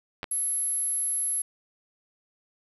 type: clicks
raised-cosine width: 0.3 ms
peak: -17 dBFS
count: 2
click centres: 0.231 / 0.242 s
type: tone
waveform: sine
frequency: 11175 Hz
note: F9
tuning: in tune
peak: -25 dBFS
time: 0.31-1.42 s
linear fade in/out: 5 ms
effects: 8-bit

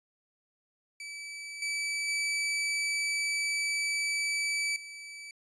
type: tone with level steps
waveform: sawtooth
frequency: 2304 Hz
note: D7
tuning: 34 cents flat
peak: -36 / -27 / -25 / -39 dBFS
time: 1-5.31 s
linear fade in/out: 2 ms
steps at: 1.62 / 2.08 / 4.76 s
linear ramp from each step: 2 ms
effects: resampled to 24000 Hz

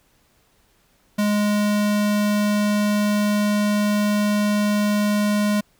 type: tone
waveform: square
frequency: 207.7 Hz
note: G#3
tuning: in tune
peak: -18 dBFS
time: 1.18-5.61 s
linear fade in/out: 10 ms
effects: pink hiss -61 dBFS RMS until 5.79 s

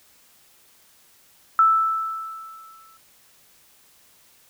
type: tone with exponential decay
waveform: sine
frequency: 1318.5 Hz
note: E6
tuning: in tune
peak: -11 dBFS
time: 1.59-2.97 s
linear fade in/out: 1 ms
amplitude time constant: 300 ms
effects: white hiss -56 dBFS RMS until 4.49 s

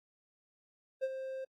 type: tone with ADSR envelope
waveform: triangle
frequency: 528 Hz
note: C5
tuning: 16 cents sharp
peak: -27 dBFS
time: 1.01-1.45 s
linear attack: 28 ms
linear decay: 42 ms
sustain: -9 dB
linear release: 11 ms
effects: AAC 48 kbps

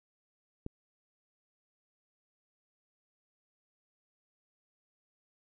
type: click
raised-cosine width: 3 ms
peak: -25 dBFS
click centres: 0.664 s
effects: none

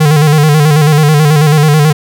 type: tone with vibrato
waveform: square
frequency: 150.9 Hz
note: D3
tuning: 47 cents sharp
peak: -5 dBFS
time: 0-1.93 s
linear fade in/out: 10 ms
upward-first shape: square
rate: 9.2 Hz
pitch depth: 58 cents each way
effects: none

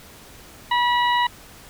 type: harmonic tone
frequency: 970 Hz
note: B5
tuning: 31 cents flat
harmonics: 1 / 2 / 3 / 4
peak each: -18 / -24 / -28 / -30 dBFS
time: 0.71-1.27 s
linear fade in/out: 5 ms
effects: pink hiss -45 dBFS RMS until 1.69 s

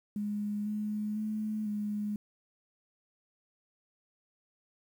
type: tone with pitch steps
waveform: sine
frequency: 207.3 / 211 / 214.8 / 208.5 Hz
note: G#3 / G#3 / A3 / G#3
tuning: -3 / +28 / -41 / +7 cents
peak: -31 dBFS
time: 0.16-2.16 s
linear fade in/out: 2 ms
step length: 500 ms
effects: 10-bit

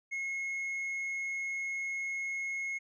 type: tone with tanh clipping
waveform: sine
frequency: 2168 Hz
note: C#7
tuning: 39 cents flat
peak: -34 dBFS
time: 0.11-2.79 s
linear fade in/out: 20 ms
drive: 3 dB
effects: none

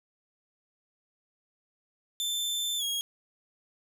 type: tone with pitch glide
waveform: sawtooth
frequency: 3544 to 3288 Hz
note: A7 to G#7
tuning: +12 to -18 cents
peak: -26 dBFS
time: 2.2-3.01 s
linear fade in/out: 0 ms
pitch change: -130 cents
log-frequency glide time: 2.78-2.83 s
effects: none

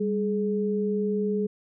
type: tone pair together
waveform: sine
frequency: 199.1 / 421.9 Hz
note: G3 / G#4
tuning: +27 / +27 cents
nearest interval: octave + minor second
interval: 1300 cents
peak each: -26 dBFS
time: 0-1.47 s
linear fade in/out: 10 ms
effects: none

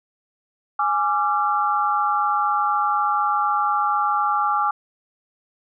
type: chord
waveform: sine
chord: D diminished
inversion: second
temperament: equal with one note detuned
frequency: 830.6 / 1174.7 / 1366.6 Hz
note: Ab5 / D6 / F6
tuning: 0 / 0 / -38 cents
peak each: -22 / -21 / -24 dBFS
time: 0.79-4.71 s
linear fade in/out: 5 ms
effects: none

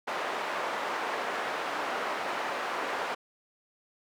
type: band-pass noise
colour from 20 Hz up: white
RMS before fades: -33 dBFS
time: 0.07-3.15 s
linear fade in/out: 10 ms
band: 460 to 1300 Hz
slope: 12 dB/octave
effects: none

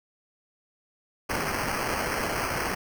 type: noise with sample-and-hold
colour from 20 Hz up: white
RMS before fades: -29 dBFS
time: 1.29-2.75 s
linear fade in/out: 10 ms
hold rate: 3675 Hz
effects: none

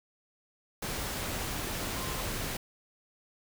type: tone in noise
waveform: sine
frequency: 1045 Hz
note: C6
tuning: 2 cents flat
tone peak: -43 dBFS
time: 1.96-2.21 s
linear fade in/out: 5 ms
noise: pink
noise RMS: -35 dBFS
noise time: 0.82-2.57 s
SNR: -11 dB
effects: none

